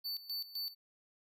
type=tone with tremolo; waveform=square; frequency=4500 Hz; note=C#8; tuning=25 cents sharp; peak=-37 dBFS; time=0.04-0.75 s; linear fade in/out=20 ms; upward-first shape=square; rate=3.9 Hz; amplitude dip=80%; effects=none